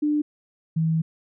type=tone pair in turn; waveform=sine; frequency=298.2 / 161.29 Hz; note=D4 / E3; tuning=+27 / -37 cents; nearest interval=major seventh; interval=1064 cents; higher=first; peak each=-19 dBFS; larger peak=neither; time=0.02-0.22 / 0.76-1.02 s; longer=second; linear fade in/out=10 ms; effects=none